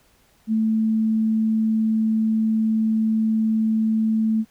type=tone; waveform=sine; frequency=220.3 Hz; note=A3; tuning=2 cents sharp; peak=-17 dBFS; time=0.47-4.45 s; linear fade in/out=50 ms; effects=pink hiss -59 dBFS RMS until 4.5 s